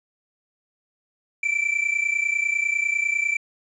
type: tone pair together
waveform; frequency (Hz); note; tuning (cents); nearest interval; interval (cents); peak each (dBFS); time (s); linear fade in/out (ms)
triangle; 2319 / 2349; D7 / D7; -22 / 0; unison; 22; -22; 1.43-3.37; 5
effects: resampled to 22050 Hz + 9-bit